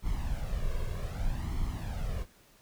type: noise with flanger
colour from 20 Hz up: brown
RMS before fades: -32 dBFS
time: 0.02-2.26 s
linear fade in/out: 50 ms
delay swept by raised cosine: 0.93 to 1.87 ms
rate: 0.64 Hz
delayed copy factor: +0.7
effects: pink hiss -61 dBFS RMS until 2.61 s